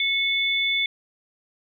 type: tone pair together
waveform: sine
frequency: 2200 / 3492 Hz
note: C#7 / A7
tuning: -14 / -14 cents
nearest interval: minor sixth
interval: 800 cents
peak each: -23 dBFS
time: 0-0.86 s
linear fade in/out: 2 ms
effects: none